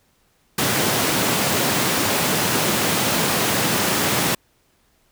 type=high-pass noise; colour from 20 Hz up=pink; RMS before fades=-20 dBFS; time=0.58-4.35 s; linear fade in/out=5 ms; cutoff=120 Hz; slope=24 dB/octave; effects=pink hiss -62 dBFS RMS until 5.11 s